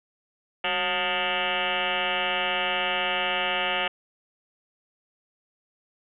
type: tone with frequency modulation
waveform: sine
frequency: 1766 Hz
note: A6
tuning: 6 cents sharp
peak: -23 dBFS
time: 0.64-3.88 s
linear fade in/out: 5 ms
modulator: 174 Hz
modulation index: 7.5
effects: none